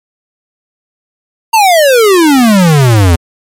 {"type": "exponential sweep", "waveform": "square", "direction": "down", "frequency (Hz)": [932.3, 80.5], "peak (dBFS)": -4, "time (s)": [1.53, 3.16], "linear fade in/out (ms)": 10, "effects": ["MP3 64 kbps"]}